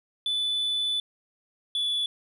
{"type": "tone pair in turn", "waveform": "sine", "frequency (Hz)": [3487, 3441], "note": ["A7", "A7"], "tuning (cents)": [-16, -39], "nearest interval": "unison", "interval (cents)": 23, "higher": "first", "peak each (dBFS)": -22, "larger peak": "neither", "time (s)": [[0.26, 1], [1.75, 2.06]], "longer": "first", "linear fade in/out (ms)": 2, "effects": ["tanh soft clip ceiling -23 dBFS"]}